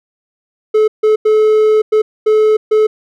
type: tone bursts at uneven times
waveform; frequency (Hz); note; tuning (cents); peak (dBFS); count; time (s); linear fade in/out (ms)
triangle; 431.2; A4; -35; -5; 6; 0.74-0.88 / 1.03-1.16 / 1.25-1.82 / 1.92-2.02 / 2.26-2.57 / 2.71-2.87; 10
effects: none